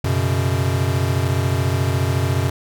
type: chord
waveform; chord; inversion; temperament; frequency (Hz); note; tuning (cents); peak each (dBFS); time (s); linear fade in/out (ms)
square; F# suspended fourth; none; equal with one note detuned; 92.5 / 123.47 / 137.55; F#2 / B2 / C#3; 0 / 0 / -13; -21 / -22 / -24; 0.04-2.5; 5
effects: none